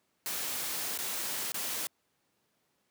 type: noise with dropouts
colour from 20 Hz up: white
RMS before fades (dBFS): -35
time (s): 0.26-1.87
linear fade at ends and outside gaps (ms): 0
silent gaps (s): 0.976-0.988 / 1.52-1.543
effects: pink hiss -75 dBFS RMS until 2.9 s + high-pass 150 Hz 12 dB/octave